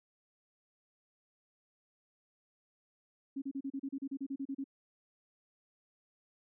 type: tone bursts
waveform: sine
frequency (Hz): 273.2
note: C#4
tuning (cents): -25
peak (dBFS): -35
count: 14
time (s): 3.36-4.642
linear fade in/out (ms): 10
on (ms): 60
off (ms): 34
effects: none